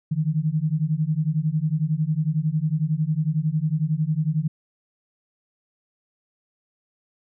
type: beating tone pair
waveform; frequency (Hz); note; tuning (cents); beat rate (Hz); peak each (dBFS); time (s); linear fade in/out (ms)
sine; 150 / 161; D3 / E3; +37 / -41; 11; -23; 0.11-4.48; 10
effects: none